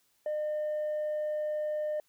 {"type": "tone with tanh clipping", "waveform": "triangle", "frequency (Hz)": 606, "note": "D#5", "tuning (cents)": -46, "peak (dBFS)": -30, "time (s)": [0.26, 2], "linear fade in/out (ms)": 2, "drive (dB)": 6, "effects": ["white hiss -71 dBFS RMS until 2.08 s"]}